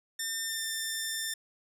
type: tone with pitch glide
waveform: 10% pulse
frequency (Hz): 1800 to 1789.6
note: A6 to A6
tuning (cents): +39 to +29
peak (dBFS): -23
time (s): 0.19-1.34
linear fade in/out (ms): 5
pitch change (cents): -10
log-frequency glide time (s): 0.45-0.7
effects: none